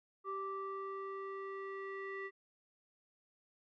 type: tone with low-pass filter sweep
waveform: square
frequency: 390 Hz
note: G4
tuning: 9 cents flat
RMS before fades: -43 dBFS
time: 0.24-2.31 s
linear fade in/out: 50 ms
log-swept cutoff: 1200 to 1900 Hz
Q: 5.2
effects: none